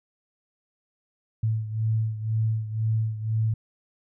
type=beating tone pair; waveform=sine; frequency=110 / 112 Hz; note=A2 / A2; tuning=0 / +31 cents; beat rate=2 Hz; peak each=-24 / -29 dBFS; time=1.43-3.54 s; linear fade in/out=5 ms; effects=none